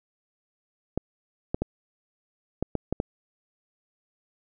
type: clicks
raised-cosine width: 2 ms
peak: -12 dBFS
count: 7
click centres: 0.976 / 1.545 / 1.62 / 2.626 / 2.753 / 2.926 / 3.001 s
effects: none